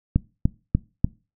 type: click train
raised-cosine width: 5 ms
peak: -5 dBFS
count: 4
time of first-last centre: 0.16-1.045 s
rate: 3.39 Hz
effects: noise-tail reverb RT60 0.3 s tail -22 dB re dry